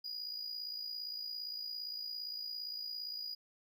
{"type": "tone with amplitude modulation", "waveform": "triangle", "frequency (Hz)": 4900, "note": "D#8", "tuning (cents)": -27, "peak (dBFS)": -36, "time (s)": [0.04, 3.35], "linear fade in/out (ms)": 10, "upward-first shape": "sine", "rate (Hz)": 57.5, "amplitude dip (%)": 60, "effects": []}